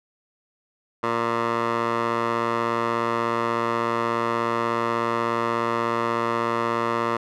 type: tone with band-pass filter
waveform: 15% pulse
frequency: 116.54 Hz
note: A#2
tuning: in tune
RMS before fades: -24 dBFS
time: 1.03-7.17 s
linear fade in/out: 5 ms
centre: 1000 Hz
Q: 1.5
effects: none